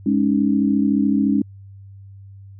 sine chord, Ab suspended fourth, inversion none, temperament equal, 207.7 / 277.2 / 311.1 Hz, Ab3 / Db4 / Eb4, 0 / 0 / 0 cents, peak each -18 / -18 / -23 dBFS, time 0.06-1.42 s, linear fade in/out 5 ms, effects added 98 Hz sine -38 dBFS peak until 2.59 s

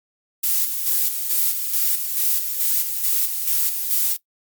violet noise with tremolo, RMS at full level -19 dBFS, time 0.43-4.17 s, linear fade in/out 10 ms, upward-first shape square, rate 2.3 Hz, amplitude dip 50%, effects noise-tail reverb RT60 0.1 s tail -19 dB re dry + Opus 48 kbps

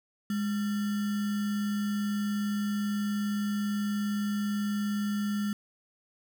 sine tone with sample-and-hold, 206.2 Hz, G#3, 12 cents flat, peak -27 dBFS, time 0.3-5.53 s, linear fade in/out 2 ms, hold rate 1575 Hz, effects none

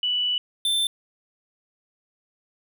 sine / square tone pair in turn, 2962 / 3551 Hz, F#7 / A7, +1 / +15 cents, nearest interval minor third, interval 314 cents, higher second, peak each -21 dBFS, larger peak neither, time 0.03-0.38 / 0.65-0.87 s, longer first, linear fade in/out 2 ms, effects none

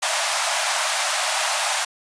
pink high-pass noise, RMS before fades -22 dBFS, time 0.02-1.85 s, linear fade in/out 10 ms, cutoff 600 Hz, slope 96 dB/octave, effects resampled to 22050 Hz

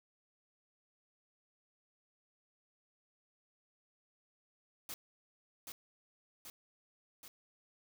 white noise with echo, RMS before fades -44 dBFS, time 4.89-4.94 s, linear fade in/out 2 ms, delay 780 ms, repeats 3, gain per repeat -3 dB, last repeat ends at 7.28 s, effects none

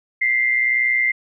sine tone pair together, 1975.5 / 2097 Hz, B6 / C7, 0 / +3 cents, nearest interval minor second, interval 103 cents, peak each -23 / -16 dBFS, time 0.21-1.12 s, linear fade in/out 10 ms, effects none

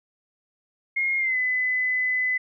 sine tone with pitch glide, 2143 to 2011 Hz, C7 to B6, +41 to +31 cents, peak -21 dBFS, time 0.96-2.38 s, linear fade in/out 10 ms, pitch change -110 cents, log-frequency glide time 1.18-1.37 s, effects none

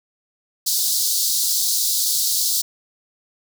pink high-pass noise, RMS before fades -20 dBFS, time 0.66-2.62 s, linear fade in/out 10 ms, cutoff 4000 Hz, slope 48 dB/octave, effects none

